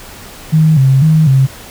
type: tone with vibrato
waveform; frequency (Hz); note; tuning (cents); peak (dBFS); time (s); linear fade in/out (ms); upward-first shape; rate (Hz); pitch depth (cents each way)
sine; 145.1; D3; -21; -5; 0.52-1.47; 20; square; 2; 140
effects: pink hiss -33 dBFS RMS until 1.7 s